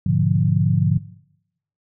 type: chord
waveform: sine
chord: G# diminished seventh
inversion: none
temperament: equal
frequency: 103.83 / 123.47 / 146.83 / 174.61 Hz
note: G#2 / B2 / D3 / F3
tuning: 0 / 0 / 0 / 0 cents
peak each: -21 / -24 / -19 / -20 dBFS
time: 0.06-0.98 s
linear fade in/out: 5 ms
effects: noise-tail reverb RT60 0.8 s tail -19 dB re dry